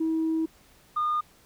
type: tone pair in turn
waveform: sine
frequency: 321.6 / 1219.1 Hz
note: E4 / D#6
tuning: -43 / -36 cents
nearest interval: octave + major seventh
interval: 2307 cents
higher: second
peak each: -22 dBFS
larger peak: neither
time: 0-0.46 / 0.96-1.21 s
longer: first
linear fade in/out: 10 ms
effects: tanh soft clip ceiling -20 dBFS + pink hiss -58 dBFS RMS until 1.45 s